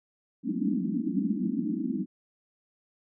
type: band-pass noise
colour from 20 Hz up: pink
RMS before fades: -29 dBFS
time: 0.43-2.06 s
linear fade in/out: 50 ms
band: 180 to 320 Hz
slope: 96 dB/octave
effects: none